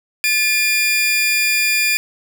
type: tone pair together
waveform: sawtooth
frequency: 1741 / 2413 Hz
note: A6 / D7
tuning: -19 / +46 cents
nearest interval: tritone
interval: 565 cents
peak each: -22 / -11 dBFS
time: 0.24-1.97 s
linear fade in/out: 0 ms
effects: none